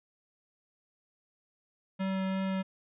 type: tone with vibrato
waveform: square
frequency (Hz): 190.8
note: G3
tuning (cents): -47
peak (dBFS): -30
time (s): 1.99-2.63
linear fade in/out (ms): 20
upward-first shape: triangle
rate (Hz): 2.9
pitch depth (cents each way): 8
effects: resampled to 8000 Hz